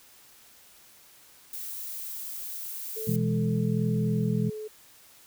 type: noise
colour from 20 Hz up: violet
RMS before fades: -37 dBFS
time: 1.53-3.16 s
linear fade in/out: 2 ms
type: tone with pitch glide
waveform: sine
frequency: 440 to 429.7 Hz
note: A4 to A4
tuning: 0 to -41 cents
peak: -34 dBFS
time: 2.96-4.68 s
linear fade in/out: 10 ms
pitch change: -41 cents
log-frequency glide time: 3.37-4.48 s
type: chord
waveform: sine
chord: E major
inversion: second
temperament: equal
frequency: 123.47 / 164.81 / 207.7 Hz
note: B2 / E3 / G#3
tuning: 0 / 0 / 0 cents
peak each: -28 dBFS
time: 3.07-4.5 s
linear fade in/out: 10 ms
effects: white hiss -55 dBFS RMS until 5.26 s